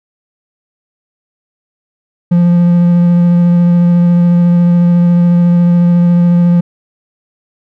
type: tone with vibrato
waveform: triangle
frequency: 173.9 Hz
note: F3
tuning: 7 cents flat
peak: -3 dBFS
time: 2.31-6.61 s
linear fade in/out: 10 ms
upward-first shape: sine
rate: 14 Hz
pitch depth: 11 cents each way
effects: none